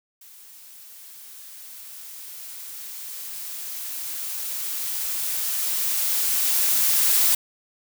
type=noise with level ramp; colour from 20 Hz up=blue; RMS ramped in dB=-47 to -18 dBFS; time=0.21-7.35 s; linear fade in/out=5 ms; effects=none